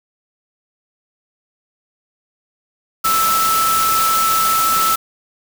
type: tone in noise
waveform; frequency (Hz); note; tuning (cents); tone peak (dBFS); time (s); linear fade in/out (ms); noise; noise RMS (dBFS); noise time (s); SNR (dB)
sine; 1316; E6; -3; -14; 3.04-4.96; 10; white; -20; 3.04-4.96; +3
effects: none